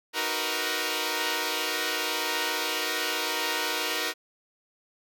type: chord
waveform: 5% pulse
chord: B major seventh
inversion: first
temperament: equal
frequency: 311.1 / 370 / 466.2 / 493.9 Hz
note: D#4 / F#4 / A#4 / B4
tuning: 0 / 0 / 0 / 0 cents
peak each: -22 / -22 / -19 / -22 dBFS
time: 0.13-4.14 s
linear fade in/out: 50 ms
effects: none